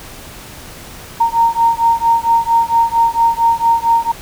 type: beating tone pair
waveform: sine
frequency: 921 / 925.4 Hz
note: A#5 / A#5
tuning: -21 / -13 cents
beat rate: 4.4 Hz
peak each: -13 dBFS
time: 1.2-4.12 s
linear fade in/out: 10 ms
effects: pink hiss -34 dBFS RMS until 4.21 s